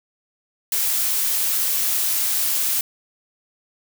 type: noise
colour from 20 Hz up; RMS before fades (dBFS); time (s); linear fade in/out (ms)
blue; -21; 0.72-2.81; 2
effects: none